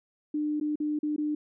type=tone with dropouts; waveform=sine; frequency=300 Hz; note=D4; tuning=37 cents sharp; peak=-26 dBFS; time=0.34-1.35 s; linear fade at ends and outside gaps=5 ms; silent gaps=0.6-0.61 / 0.757-0.801 / 0.99-1.03 / 1.163-1.18 s; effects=none